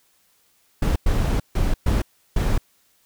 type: noise bursts at uneven times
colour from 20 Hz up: brown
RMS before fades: -19 dBFS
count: 5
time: 0.82-0.96 / 1.06-1.4 / 1.55-1.74 / 1.86-2.02 / 2.36-2.58 s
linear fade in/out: 5 ms
effects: white hiss -62 dBFS RMS until 3.05 s